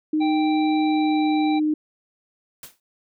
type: tone with pitch glide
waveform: sine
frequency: 308.3 to 305.5 Hz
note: D#4 to D#4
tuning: -16 to -32 cents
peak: -18 dBFS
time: 0.13-1.74 s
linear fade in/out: 5 ms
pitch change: -16 cents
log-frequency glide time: 0.8-1.23 s
type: harmonic tone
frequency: 784 Hz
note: G5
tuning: in tune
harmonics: 1 / 3 / 5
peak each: -25 / -34 / -35 dBFS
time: 0.2-1.6 s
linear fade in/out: 20 ms
type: noise with exponential decay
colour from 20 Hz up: white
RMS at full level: -35 dBFS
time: 2.63-2.8 s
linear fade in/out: 2 ms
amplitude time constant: 35 ms
effects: none